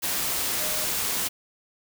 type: tone in noise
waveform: sine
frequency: 618 Hz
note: D#5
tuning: 12 cents flat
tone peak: -38 dBFS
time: 0.59-0.86 s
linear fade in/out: 20 ms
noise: white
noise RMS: -27 dBFS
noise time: 0.02-1.29 s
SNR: -14 dB
effects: none

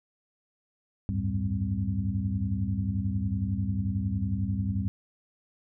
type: tone cluster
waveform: sine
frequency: 75.3 / 94.1 / 105.2 / 195.8 / 258 Hz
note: D2 / F#2 / G#2 / G3 / C4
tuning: +44 / +30 / +23 / -2 / -24 cents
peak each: -36 / -31 / -31 / -31 / -39 dBFS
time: 1.09-4.88 s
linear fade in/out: 0 ms
effects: none

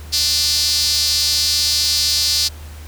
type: tone with high-pass filter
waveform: sawtooth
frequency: 297.4 Hz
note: D4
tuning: 22 cents sharp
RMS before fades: -17 dBFS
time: 0.12-2.49 s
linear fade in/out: 20 ms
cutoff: 4600 Hz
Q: 4.7
effects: added 76 Hz sine -32 dBFS peak until 2.87 s + pink hiss -42 dBFS RMS until 2.87 s

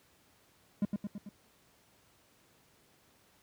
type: tone with echo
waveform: triangle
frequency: 204 Hz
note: G#3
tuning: 31 cents flat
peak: -24 dBFS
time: 0.82-0.85 s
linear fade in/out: 2 ms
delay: 110 ms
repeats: 4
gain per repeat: -4 dB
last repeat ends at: 1.29 s
effects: pink hiss -66 dBFS RMS until 3.42 s + high-pass 80 Hz 12 dB/octave

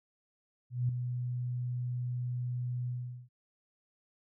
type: tone with ADSR envelope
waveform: sine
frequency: 123.47 Hz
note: B2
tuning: in tune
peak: -25 dBFS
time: 0.7-3.29 s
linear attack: 190 ms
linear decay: 3 ms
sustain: -7 dB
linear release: 410 ms
effects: none

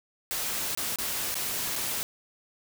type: noise with dropouts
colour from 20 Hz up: white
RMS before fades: -31 dBFS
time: 0.31-2.03 s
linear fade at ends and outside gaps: 0 ms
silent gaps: 0.75-0.774 / 0.959-0.986 / 1.343-1.354 / 1.756-1.761 s
effects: none

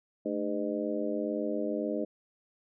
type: harmonic tone with a mistuned harmonic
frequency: 101.9 Hz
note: G#2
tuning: 32 cents flat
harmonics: 2 / 3 / 4 / 5 / 6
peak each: -36 / -34 / -37 / -36 / -36 dBFS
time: 0.25-2.05 s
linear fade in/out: 10 ms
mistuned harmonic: 2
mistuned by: +120 cents
effects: none

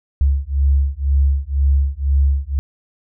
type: beating tone pair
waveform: sine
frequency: 68.4 / 70.4 Hz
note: C#2 / C#2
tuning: -23 / +27 cents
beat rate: 2 Hz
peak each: -16 / -16 dBFS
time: 0.21-2.59 s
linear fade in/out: 0 ms
effects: none

